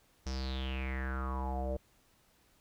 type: tone with low-pass filter sweep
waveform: square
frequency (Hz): 65.6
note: C2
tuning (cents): +5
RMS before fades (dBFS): -36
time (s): 0.26-1.77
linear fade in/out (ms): 5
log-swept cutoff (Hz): 5800 to 540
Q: 7.6
effects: pink hiss -68 dBFS RMS until 2.6 s